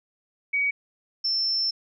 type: tone pair in turn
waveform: sine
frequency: 2260 / 5350 Hz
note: C#7 / E8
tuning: +33 / +25 cents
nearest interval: octave + minor third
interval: 1492 cents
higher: second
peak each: -21 / -22 dBFS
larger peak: first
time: 0.53-0.71 / 1.24-1.71 s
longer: second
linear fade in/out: 10 ms
effects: none